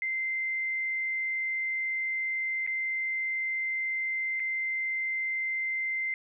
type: tone with dropouts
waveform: sine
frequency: 2081 Hz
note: C7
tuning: 10 cents flat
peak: -28 dBFS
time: 0.02-6.14 s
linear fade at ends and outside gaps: 1 ms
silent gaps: 2.665-2.674 / 4.397-4.401 s
effects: none